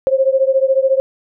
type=beating tone pair; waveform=sine; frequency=528 / 542 Hz; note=C5 / C#5; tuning=+16 / -39 cents; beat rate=14 Hz; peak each=-13 / -15 dBFS; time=0.07-1 s; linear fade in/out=0 ms; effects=none